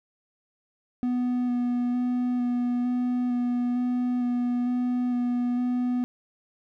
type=tone with vibrato; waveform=triangle; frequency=245.8 Hz; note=B3; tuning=8 cents flat; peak=-21 dBFS; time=1.03-6.04 s; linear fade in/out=0 ms; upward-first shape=square; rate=1.1 Hz; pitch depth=11 cents each way; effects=none